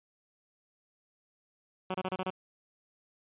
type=tone bursts; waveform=10% pulse; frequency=186.2 Hz; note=F#3; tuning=11 cents sharp; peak=-23 dBFS; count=6; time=1.9-2.304 s; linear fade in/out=5 ms; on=44 ms; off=28 ms; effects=resampled to 8000 Hz